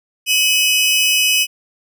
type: tone pair together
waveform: sawtooth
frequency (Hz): 2542 / 2966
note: D#7 / F#7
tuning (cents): +36 / +4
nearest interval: minor third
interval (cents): 268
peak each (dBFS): -12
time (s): 0.26-1.47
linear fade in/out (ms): 50
effects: none